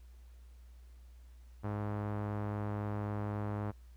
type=tone with low-pass filter; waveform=sawtooth; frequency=103.83 Hz; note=G#2; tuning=in tune; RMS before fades=-37 dBFS; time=1.63-3.72 s; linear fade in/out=20 ms; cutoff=1200 Hz; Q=1.2; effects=added 60 Hz sine -52 dBFS peak until 3.96 s + pink hiss -71 dBFS RMS until 3.96 s